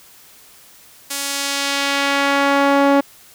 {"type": "tone with band-pass filter sweep", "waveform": "sawtooth", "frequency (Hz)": 279.8, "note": "C#4", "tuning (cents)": 16, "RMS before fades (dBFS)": -17, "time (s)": [1.1, 3.01], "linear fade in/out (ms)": 10, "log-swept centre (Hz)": [10000, 590], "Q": 0.71, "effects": ["white hiss -46 dBFS RMS until 3.34 s"]}